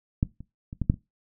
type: clicks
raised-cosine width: 5 ms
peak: -9 / -28 / -24 / -14 / -6 / -25 dBFS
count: 6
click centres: 0.229 / 0.406 / 0.729 / 0.817 / 0.899 / 0.941 s
effects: noise-tail reverb RT60 0.2 s tail -19 dB re dry

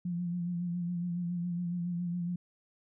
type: tone with vibrato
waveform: sine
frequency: 174.61 Hz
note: F3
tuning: in tune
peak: -31 dBFS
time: 0.05-2.36 s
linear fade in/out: 5 ms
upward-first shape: sine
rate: 7.2 Hz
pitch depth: 38 cents each way
effects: none

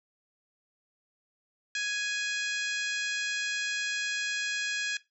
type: harmonic tone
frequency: 832 Hz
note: G#5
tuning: 3 cents sharp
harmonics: 2 / 3 / 4 / 5 / 6 / 7 / 8 / 9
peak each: -32 / -36 / -38 / -40 / -42 / -43 / -44 / -45 dBFS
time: 1.75-4.97 s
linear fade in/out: 2 ms
effects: noise-tail reverb RT60 0.2 s tail -18 dB re dry

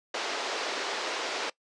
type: band-pass noise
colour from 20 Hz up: pink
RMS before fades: -33 dBFS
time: 0.14-1.5 s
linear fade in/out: 5 ms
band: 390 to 5800 Hz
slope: 24 dB/octave
effects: noise-tail reverb RT60 0.1 s tail -21 dB re dry + resampled to 22050 Hz

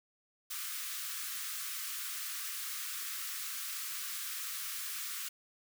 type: high-pass noise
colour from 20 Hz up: white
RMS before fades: -40 dBFS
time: 0.5-5.29 s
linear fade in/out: 10 ms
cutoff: 1100 Hz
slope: 96 dB/octave
effects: none

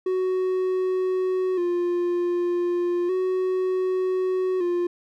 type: tone with vibrato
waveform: triangle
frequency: 361.2 Hz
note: F#4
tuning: 42 cents flat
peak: -19 dBFS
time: 0.06-4.87 s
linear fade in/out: 5 ms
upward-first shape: square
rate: 0.33 Hz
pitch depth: 49 cents each way
effects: none

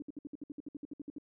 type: tone bursts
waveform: sine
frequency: 290.5 Hz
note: D4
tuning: 19 cents flat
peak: -39 dBFS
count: 15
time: 0-1.184 s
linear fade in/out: 2 ms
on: 22 ms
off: 61 ms
effects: none

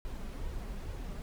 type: noise with flanger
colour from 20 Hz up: brown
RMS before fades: -39 dBFS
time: 0.05-1.22 s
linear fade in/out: 0 ms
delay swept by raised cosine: 2 to 5.2 ms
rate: 2.3 Hz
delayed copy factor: +0.55
effects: none

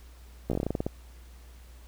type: slowing click train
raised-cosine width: 2 ms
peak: -15 dBFS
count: 12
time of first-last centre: 0.5-0.865 s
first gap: 15 ms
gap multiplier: 1.15
effects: added 60 Hz sine -47 dBFS peak until 1.87 s + pink hiss -58 dBFS RMS until 1.87 s

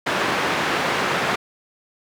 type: band-pass noise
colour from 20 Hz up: white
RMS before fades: -22 dBFS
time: 0.06-1.36 s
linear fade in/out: 10 ms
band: 150 to 1900 Hz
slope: 12 dB/octave
effects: none

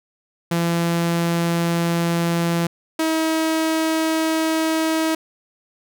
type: tone pair in turn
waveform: sawtooth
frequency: 169.5 / 320 Hz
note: E3 / D#4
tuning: +49 / +49 cents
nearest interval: major seventh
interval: 1100 cents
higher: second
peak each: -14 dBFS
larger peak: neither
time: 0.51-2.67 / 2.99-5.15 s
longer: neither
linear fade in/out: 5 ms
effects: none

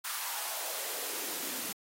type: noise with high-pass filter sweep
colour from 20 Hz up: white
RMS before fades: -37 dBFS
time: 0.04-1.73 s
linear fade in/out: 10 ms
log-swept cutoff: 1200 to 210 Hz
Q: 2.5
effects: AAC 48 kbps

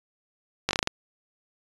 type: slowing click train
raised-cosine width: 0.2 ms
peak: -6 dBFS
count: 7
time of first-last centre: 0.69-0.874 s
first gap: 19 ms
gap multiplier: 1.19
effects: resampled to 22050 Hz

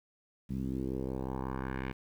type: tone with low-pass filter sweep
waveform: 10% pulse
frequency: 65.41 Hz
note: C2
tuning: in tune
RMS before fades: -36 dBFS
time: 0.49-1.93 s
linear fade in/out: 20 ms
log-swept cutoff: 190 to 2400 Hz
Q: 2.1
effects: 10-bit

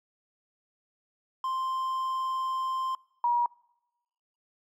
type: tone pair in turn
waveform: triangle / sine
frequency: 1046.5 / 957.6 Hz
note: C6 / A#5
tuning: 0 / +46 cents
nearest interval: major second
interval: 154 cents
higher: first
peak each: -26 / -22 dBFS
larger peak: second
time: 1.44-2.95 / 3.24-3.46 s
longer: first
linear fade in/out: 2 ms
effects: noise-tail reverb RT60 1.0 s tail -25 dB re dry

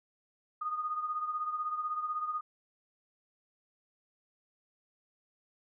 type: beating tone pair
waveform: sine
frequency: 1232 / 1248 Hz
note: D#6 / D#6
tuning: -17 / +5 cents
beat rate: 16 Hz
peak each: -33 / -40 dBFS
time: 0.61-2.41 s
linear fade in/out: 10 ms
effects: none

